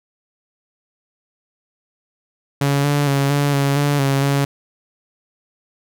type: tone with pitch steps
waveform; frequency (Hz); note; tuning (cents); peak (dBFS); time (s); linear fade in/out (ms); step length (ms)
sawtooth; 140.7 / 144.5 / 139.1 / 143.3 / 139.7 / 144.1 / 137.5 / 140.1; C#3 / D3 / C#3 / D3 / C#3 / D3 / C#3 / C#3; +26 / -28 / +6 / -42 / +14 / -33 / -14 / +19; -11; 2.61-4.45; 5; 230
effects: none